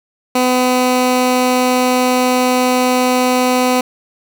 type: tone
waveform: 15% pulse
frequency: 252.2 Hz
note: B3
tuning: 36 cents sharp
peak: -5 dBFS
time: 0.35-3.81 s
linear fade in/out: 5 ms
effects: none